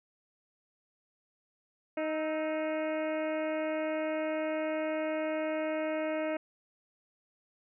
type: harmonic tone with a mistuned harmonic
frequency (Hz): 311.5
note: D#4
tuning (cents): +2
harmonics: 1 / 2 / 3 / 4 / 5 / 6 / 7 / 8 / 9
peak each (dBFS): -35 / -32 / -45 / -46 / -46 / -48 / -45 / -48 / -53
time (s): 1.97-6.37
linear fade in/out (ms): 5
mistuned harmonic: 4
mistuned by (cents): +69
effects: none